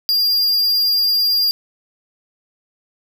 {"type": "tone", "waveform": "square", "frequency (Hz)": 4803, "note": "D8", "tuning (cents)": 38, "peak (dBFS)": -14, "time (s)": [0.09, 1.51], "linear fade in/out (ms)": 0, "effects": []}